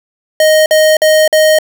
square tone bursts, 622.3 Hz, D#5, in tune, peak -6 dBFS, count 4, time 0.4-1.587 s, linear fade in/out 2 ms, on 260 ms, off 49 ms, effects 8-bit

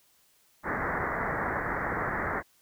white low-pass noise, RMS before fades -31 dBFS, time 0.63-2.43 s, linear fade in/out 50 ms, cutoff 2000 Hz, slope 96 dB/octave, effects white hiss -65 dBFS RMS until 2.61 s

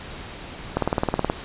click train, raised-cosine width 1 ms, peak -6 dBFS, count 11, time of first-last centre 0.77-1.299 s, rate 18.9 Hz, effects pink hiss -37 dBFS RMS until 1.44 s + resampled to 8000 Hz

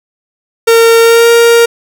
45% pulse tone with pitch glide, 458.6 to 466.9 Hz, A#4 to A#4, -28 to +3 cents, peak -3 dBFS, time 0.67-1.66 s, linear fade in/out 10 ms, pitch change +31 cents, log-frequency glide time 1-1.29 s, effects none

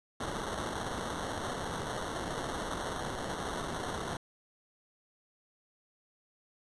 white noise with sample-and-hold, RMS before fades -37 dBFS, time 0.2-4.17 s, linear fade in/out 5 ms, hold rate 2450 Hz, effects resampled to 24000 Hz

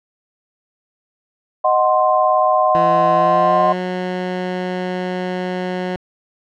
sine chord, C diminished, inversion first, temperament equal, 622.3 / 740 / 1046.5 Hz, Eb5 / Gb5 / C6, 0 / 0 / 0 cents, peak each -16 dBFS, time 1.64-3.73 s, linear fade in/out 10 ms
15% pulse tone with pitch glide, 169.2 to 182.39 Hz, E3 to F#3, +45 to -25 cents, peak -14 dBFS, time 2.75-5.96 s, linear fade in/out 0 ms, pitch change +130 cents, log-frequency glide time 3.15-3.78 s
effects low-pass 3000 Hz 12 dB/octave

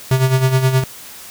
square tone with tremolo, 130.81 Hz, C3, in tune, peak -10 dBFS, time 0.11-0.84 s, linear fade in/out 2 ms, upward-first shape sine, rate 9.5 Hz, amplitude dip 65%, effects white hiss -36 dBFS RMS until 1.3 s

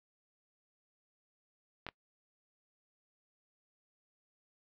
clicks, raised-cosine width 0.3 ms, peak -24 dBFS, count 2, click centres 1.866 / 1.888 s, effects noise-tail reverb RT60 0.1 s tail -24 dB re dry + low-pass 5000 Hz 12 dB/octave

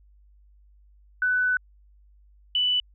sine tone pair in turn, 1497 / 2978 Hz, F#6 / F#7, +20 / +11 cents, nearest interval octave, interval 1191 cents, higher second, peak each -20 dBFS, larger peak neither, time 1.22-1.57 / 2.55-2.8 s, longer first, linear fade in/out 2 ms, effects added 50 Hz sine -53 dBFS peak until 2.94 s

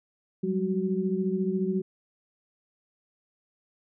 sine tone cluster, 184.3 / 198.5 / 373.9 Hz, F#3 / G3 / F#4, -7 / +22 / +18 cents, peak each -29 dBFS, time 0.43-1.82 s, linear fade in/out 10 ms, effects none

